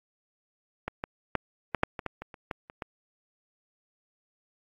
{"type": "clicks", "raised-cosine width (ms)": 0.5, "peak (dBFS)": [-16, -16, -10, -11, -7, -19, -16, -23, -29, -17, -28, -19], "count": 12, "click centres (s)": [0.88, 1.039, 1.353, 1.747, 1.834, 1.992, 2.063, 2.22, 2.342, 2.512, 2.699, 2.822], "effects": ["AAC 64 kbps"]}